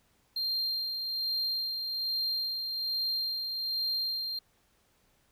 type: tone with tremolo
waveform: triangle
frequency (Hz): 4186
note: C8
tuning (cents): 0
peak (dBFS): -27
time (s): 0.36-4.39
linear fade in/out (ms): 5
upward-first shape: sine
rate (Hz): 1.2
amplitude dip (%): 40
effects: pink hiss -69 dBFS RMS until 5.31 s